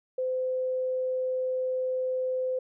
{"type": "tone", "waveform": "sine", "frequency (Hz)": 513, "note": "C5", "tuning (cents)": -34, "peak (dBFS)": -26, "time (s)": [0.18, 2.59], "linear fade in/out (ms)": 5, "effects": []}